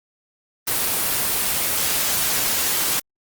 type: noise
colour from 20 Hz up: white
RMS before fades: -21 dBFS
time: 0.67-3 s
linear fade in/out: 10 ms
effects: Opus 24 kbps